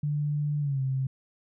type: tone with pitch glide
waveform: sine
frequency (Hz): 147.5 to 132.93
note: D3 to C3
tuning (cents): +8 to +28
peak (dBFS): -25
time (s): 0.03-1.07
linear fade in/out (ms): 5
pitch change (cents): -180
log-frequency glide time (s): 0.6-0.81
effects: none